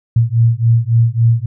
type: beating tone pair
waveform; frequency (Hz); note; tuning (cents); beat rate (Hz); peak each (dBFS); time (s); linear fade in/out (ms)
sine; 114.1 / 117.7; A#2 / A#2; -37 / +17; 3.6; -12 / -12; 0.16-1.46; 5
effects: none